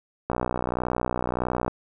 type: click train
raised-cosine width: 1 ms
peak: -11 dBFS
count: 86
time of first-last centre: 0.3-1.68 s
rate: 61.6 Hz
effects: none